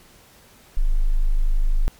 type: tone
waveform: sine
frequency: 25.96 Hz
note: G#0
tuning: in tune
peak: -14 dBFS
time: 0.77-1.88 s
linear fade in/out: 0 ms
effects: pink hiss -51 dBFS RMS until 1.99 s + MP3 96 kbps